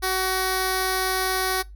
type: tone with notch filter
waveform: 5% pulse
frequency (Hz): 375.6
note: F#4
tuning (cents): +26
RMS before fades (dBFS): -24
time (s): 0.02-1.63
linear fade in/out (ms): 20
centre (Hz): 2800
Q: 1.1
effects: noise-tail reverb RT60 0.2 s tail -22 dB re dry + added 50 Hz sine -39 dBFS peak until 1.75 s